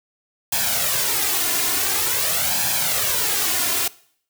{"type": "noise with flanger", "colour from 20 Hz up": "white", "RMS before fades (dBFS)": -21, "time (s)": [0.52, 3.88], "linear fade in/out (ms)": 5, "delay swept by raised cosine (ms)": [1.2, 2.9], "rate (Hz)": 0.47, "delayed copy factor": 0.65, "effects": ["noise-tail reverb RT60 0.6 s tail -21 dB re dry", "high-pass 80 Hz 12 dB/octave"]}